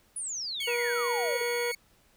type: exponential sweep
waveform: sine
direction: down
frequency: 10190 to 444.6 Hz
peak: -32 dBFS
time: 0.16-1.42 s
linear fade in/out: 5 ms
type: tone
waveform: sawtooth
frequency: 2217 Hz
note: C#7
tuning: in tune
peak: -30 dBFS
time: 0.6-1.75 s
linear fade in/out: 5 ms
type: harmonic tone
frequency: 479.4 Hz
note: A#4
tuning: 48 cents sharp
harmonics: 1 / 2 / 3 / 4 / 5 / 6 / 7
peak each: -29 / -38 / -40 / -39 / -47 / -49 / -44 dBFS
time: 0.67-1.72 s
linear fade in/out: 10 ms
effects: pink hiss -64 dBFS RMS until 2.16 s